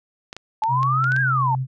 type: clicks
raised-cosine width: 0.2 ms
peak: -17 dBFS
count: 7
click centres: 0.329 / 0.366 / 0.637 / 0.831 / 1.042 / 1.12 / 1.164 s
type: exponential two-way sweep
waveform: sine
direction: up then down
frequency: 856 to 1649 to 856 Hz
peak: -18 dBFS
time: 0.62-1.55 s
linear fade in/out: 2 ms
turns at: 1.21 s
type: tone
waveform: sine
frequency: 130.81 Hz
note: C3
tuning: in tune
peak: -21 dBFS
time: 0.68-1.67 s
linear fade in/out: 50 ms
effects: none